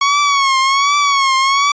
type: tone with vibrato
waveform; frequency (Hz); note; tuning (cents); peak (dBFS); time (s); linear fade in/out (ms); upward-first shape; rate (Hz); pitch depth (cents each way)
sawtooth; 1108.7; C#6; 0; -7; 0.01-1.72; 5; triangle; 1.3; 86
effects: resampled to 16000 Hz